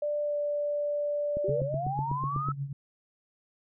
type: tone with pitch glide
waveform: sine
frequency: 590 to 585.2 Hz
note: D5 to D5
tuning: +8 to -6 cents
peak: -27 dBFS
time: 0.02-1.61 s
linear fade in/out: 5 ms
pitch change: -14 cents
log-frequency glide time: 0.22-0.36 s
type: click train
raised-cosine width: 3 ms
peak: -24 dBFS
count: 10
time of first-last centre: 1.37-2.487 s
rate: 8.06 Hz
type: linear sweep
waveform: sine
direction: up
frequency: 364.4 to 1318.5 Hz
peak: -30 dBFS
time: 1.44-2.52 s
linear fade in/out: 5 ms
type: tone with tremolo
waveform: sine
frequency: 139.4 Hz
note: C#3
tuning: 10 cents sharp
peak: -28 dBFS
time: 1.48-2.73 s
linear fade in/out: 5 ms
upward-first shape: triangle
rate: 8.1 Hz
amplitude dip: 80%
effects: none